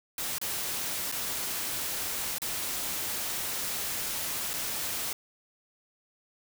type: noise with dropouts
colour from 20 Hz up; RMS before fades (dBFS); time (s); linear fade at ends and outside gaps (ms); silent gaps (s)
white; -33; 0.18-5.13; 2; 0.384-0.414 / 1.116-1.123 / 2.384-2.418 / 4.533-4.537
effects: none